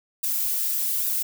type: noise with flanger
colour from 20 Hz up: violet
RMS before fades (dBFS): -25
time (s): 0.23-1.23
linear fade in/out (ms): 10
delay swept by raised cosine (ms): 0.93 to 4.63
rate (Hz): 1.2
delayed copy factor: -0.55
effects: none